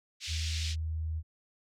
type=band-pass noise; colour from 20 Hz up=white; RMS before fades=-39 dBFS; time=0.2-0.76 s; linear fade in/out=50 ms; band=2300 to 5700 Hz; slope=24 dB/octave
type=tone with pitch glide; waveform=sine; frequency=80.1 to 79.59 Hz; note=E2 to D#2; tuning=-49 to +40 cents; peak=-31 dBFS; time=0.27-1.23 s; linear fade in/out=50 ms; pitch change=-11 cents; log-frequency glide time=0.39-1.02 s
effects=none